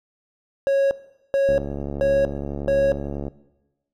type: tone bursts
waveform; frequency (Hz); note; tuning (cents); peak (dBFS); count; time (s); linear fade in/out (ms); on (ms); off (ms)
triangle; 550; C#5; -14; -14; 4; 0.67-2.92; 0; 240; 430
type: click train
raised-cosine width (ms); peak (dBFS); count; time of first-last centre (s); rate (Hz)
2; -16; 128; 1.49-3.281; 70.9
effects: noise-tail reverb RT60 1.0 s tail -18 dB re dry